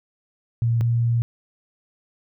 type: tone pair in turn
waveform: sine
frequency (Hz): 116.54 / 117.55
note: A#2 / A#2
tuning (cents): 0 / +15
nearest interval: unison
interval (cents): 15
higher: second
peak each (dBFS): -17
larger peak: neither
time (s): 0.62-0.81 / 0.81-1.22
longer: second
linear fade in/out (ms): 0
effects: none